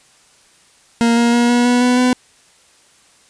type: tone with pitch steps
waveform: 40% pulse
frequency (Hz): 233.1 / 235.9 / 238.8 / 241.7 / 244.7 / 247.7 / 250.7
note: A#3 / A#3 / A#3 / B3 / B3 / B3 / B3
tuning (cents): 0 / +21 / +42 / -37 / -16 / +5 / +26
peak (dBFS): -10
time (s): 1.01-2.13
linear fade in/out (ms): 0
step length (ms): 160
effects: white hiss -51 dBFS RMS until 3.29 s + resampled to 22050 Hz